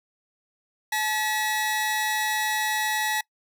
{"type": "tone pair together", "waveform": "sawtooth", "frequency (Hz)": [860, 1932.6], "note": ["A5", "B6"], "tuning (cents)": [-40, -38], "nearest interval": "octave + major second", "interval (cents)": 1402, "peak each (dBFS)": -23, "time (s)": [0.92, 3.21], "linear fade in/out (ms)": 5, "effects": ["noise-tail reverb RT60 0.1 s tail -24 dB re dry"]}